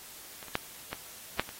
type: clicks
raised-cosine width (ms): 0.3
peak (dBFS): -28 / -29 / -13 / -18 / -10 / -26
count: 6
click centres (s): 0.428 / 0.483 / 0.554 / 0.93 / 1.396 / 1.491
effects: white hiss -48 dBFS RMS until 1.59 s + AAC 48 kbps